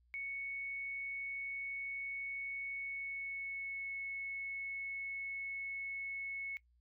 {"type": "tone with pitch glide", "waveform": "sine", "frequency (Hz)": [2217, 2200], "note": ["C#7", "C#7"], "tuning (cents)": [0, -14], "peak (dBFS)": -39, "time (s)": [0.14, 6.57], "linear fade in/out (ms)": 0, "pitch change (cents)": -14, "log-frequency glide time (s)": [2.74, 3.92], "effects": ["noise-tail reverb RT60 0.1 s tail -20 dB re dry", "added 60 Hz sine -68 dBFS peak until 6.8 s"]}